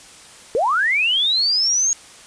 sine linear sweep, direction up, 415.3 to 6645 Hz, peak -15 dBFS, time 0.55-1.93 s, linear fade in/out 0 ms, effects white hiss -43 dBFS RMS until 2.26 s + resampled to 22050 Hz

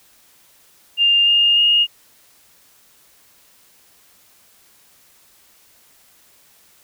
sine tone with pitch steps, 2804 / 2827 / 2850 Hz, F7 / F7 / F7, +6 / +20 / +34 cents, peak -11 dBFS, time 0.97-1.87 s, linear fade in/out 50 ms, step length 300 ms, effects white hiss -53 dBFS RMS until 6.83 s

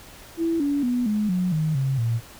sine tone with pitch steps, 331.3 / 285.1 / 245.3 / 211.1 / 181.69 / 156.35 / 134.55 / 115.79 Hz, E4 / C#4 / B3 / G#3 / F#3 / D#3 / C3 / A#2, +9 / +49 / -12 / +29 / -31 / +9 / +49 / -11 cents, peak -20 dBFS, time 0.37-2.21 s, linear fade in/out 50 ms, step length 230 ms, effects pink hiss -45 dBFS RMS until 2.39 s

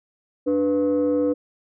sine tone pair together, 293.7 / 493.9 Hz, D4 / B4, 0 / 0 cents, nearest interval major sixth, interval 900 cents, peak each -19 dBFS, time 0.46-1.34 s, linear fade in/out 20 ms, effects tanh soft clip ceiling -14 dBFS

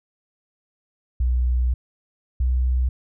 sine tone pair in turn, 61.74 / 62.96 Hz, B1 / B1, 0 / +34 cents, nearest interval unison, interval 34 cents, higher second, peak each -17 dBFS, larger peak neither, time 1.2-1.74 / 2.4-2.89 s, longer first, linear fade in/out 5 ms, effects none

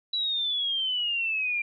sine exponential sweep, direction down, 3951 to 2370 Hz, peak -25 dBFS, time 0.13-1.62 s, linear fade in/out 5 ms, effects none

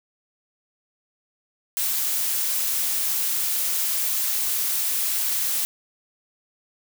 blue noise, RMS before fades -24 dBFS, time 1.77-5.65 s, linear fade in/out 0 ms, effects none

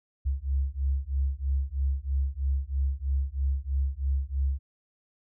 sine beating tone pair, 66.7 / 69.8 Hz, C2 / C#2, +34 / +13 cents, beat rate 3.1 Hz, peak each -28 dBFS, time 0.25-4.59 s, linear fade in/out 20 ms, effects none

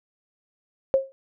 sine tone with exponential decay, 537 Hz, C5, 45 cents sharp, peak -12 dBFS, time 0.94-1.12 s, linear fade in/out 0 ms, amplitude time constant 38 ms, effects none

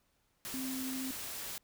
sine tone in noise, 261.6 Hz, C4, in tune, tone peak -37 dBFS, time 0.54-1.11 s, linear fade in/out 0 ms, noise white, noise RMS -42 dBFS, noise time 0.45-1.58 s, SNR +2 dB, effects pink hiss -75 dBFS RMS until 1.63 s

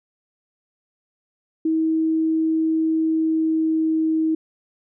sine tone with pitch glide, 320 to 318.2 Hz, D#4 to D#4, +49 to +39 cents, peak -17 dBFS, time 1.65-4.35 s, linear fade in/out 5 ms, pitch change -10 cents, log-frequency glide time 3.02-4.08 s, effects none

